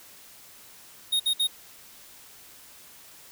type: tone bursts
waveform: square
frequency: 3726 Hz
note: A#7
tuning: 2 cents flat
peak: -22 dBFS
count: 3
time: 1.12-1.473 s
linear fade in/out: 10 ms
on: 79 ms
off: 58 ms
effects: white hiss -50 dBFS RMS until 3.31 s